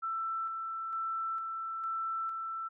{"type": "tone with tremolo", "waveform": "sine", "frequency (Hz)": 1332, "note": "E6", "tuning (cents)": 18, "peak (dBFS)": -32, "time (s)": [0.02, 2.69], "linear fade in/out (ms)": 20, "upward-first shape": "square", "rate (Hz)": 1.1, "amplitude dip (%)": 30, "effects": []}